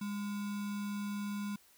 sine tone with sample-and-hold, 204.2 Hz, G#3, 29 cents flat, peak -35 dBFS, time 0.01-1.56 s, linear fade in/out 5 ms, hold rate 1225 Hz, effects white hiss -64 dBFS RMS until 1.77 s

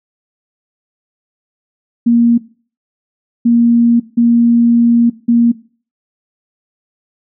sine tone bursts at uneven times, 235.2 Hz, A#3, 16 cents sharp, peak -6 dBFS, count 4, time 2.06-2.38 / 3.45-4 / 4.17-5.1 / 5.28-5.52 s, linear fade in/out 10 ms, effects noise-tail reverb RT60 0.4 s tail -18 dB re dry

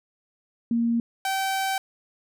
sine / sawtooth tone pair in turn, 233.1 / 772.1 Hz, A#3 / G5, 0 / -26 cents, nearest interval octave + major sixth, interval 2074 cents, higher second, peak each -20 dBFS, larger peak neither, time 0.71-1 / 1.25-1.78 s, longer second, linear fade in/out 2 ms, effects none

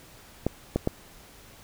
clicks, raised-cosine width 2 ms, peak -10 dBFS, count 3, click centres 0.466 / 0.76 / 0.874 s, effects pink hiss -51 dBFS RMS until 1.63 s

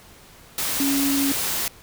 sine tone in noise, 277.2 Hz, C#4, in tune, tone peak -20 dBFS, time 0.8-1.32 s, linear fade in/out 2 ms, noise white, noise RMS -25 dBFS, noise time 0.58-1.68 s, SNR +2 dB, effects pink hiss -48 dBFS RMS until 1.82 s

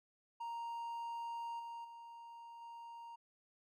triangle tone with level steps, 932.3 Hz, A#5, in tune, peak -39 / -43 / -49 / -47 dBFS, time 0.4-3.16 s, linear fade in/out 10 ms, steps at 1.59 / 1.84 / 2.61 s, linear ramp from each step 10 ms, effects none

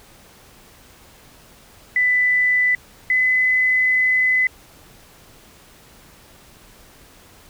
sine tone pair in turn, 1993 / 2017 Hz, B6 / B6, +15 / +36 cents, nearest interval unison, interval 21 cents, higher second, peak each -14 dBFS, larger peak neither, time 1.96-2.75 / 3.1-4.47 s, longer second, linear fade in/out 2 ms, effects pink hiss -48 dBFS RMS until 7.49 s

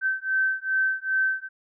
sine beating tone pair, 1543 / 1545.5 Hz, G6 / G6, -28 / -25 cents, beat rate 2.5 Hz, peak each -25 dBFS, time 0.01-1.49 s, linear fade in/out 50 ms, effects none

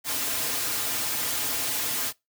white noise with comb filter, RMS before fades -28 dBFS, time 0.04-2.13 s, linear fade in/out 50 ms, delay 5.3 ms, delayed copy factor -0.75, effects noise-tail reverb RT60 0.2 s tail -23 dB re dry + high-pass 100 Hz 12 dB/octave

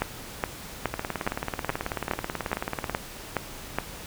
two click trains, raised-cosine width 0.5 ms, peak -9 / -13 dBFS, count 10 / 37, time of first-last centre 0.02-3.786 / 0.94-2.897 s, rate 2.39 / 18.4 Hz, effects pink hiss -41 dBFS RMS until 4.06 s

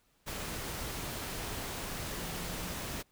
sine tone in noise, 174.61 Hz, F3, in tune, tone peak -46 dBFS, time 2.18-2.74 s, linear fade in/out 20 ms, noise pink, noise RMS -39 dBFS, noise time 0.26-3.03 s, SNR -10 dB, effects pink hiss -71 dBFS RMS until 3.11 s

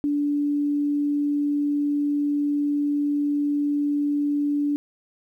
sine tone, 290.2 Hz, D4, 21 cents flat, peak -20 dBFS, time 0.04-4.76 s, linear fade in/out 0 ms, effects 10-bit

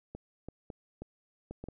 clicks, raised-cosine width 2 ms, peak -28 dBFS, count 7, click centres 0.15 / 0.486 / 0.702 / 1.02 / 1.51 / 1.64 / 1.686 s, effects none

